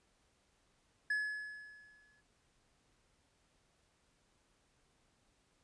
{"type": "tone with exponential decay", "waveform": "triangle", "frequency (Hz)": 1702, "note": "G#6", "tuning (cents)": 42, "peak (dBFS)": -29, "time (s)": [1.1, 2.21], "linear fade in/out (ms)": 5, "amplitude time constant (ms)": 240, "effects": ["pink hiss -74 dBFS RMS until 5.63 s", "resampled to 22050 Hz"]}